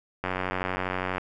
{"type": "click train", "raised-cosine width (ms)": 0.5, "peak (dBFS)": -13, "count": 88, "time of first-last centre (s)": [0.24, 1.182], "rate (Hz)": 92.4, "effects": []}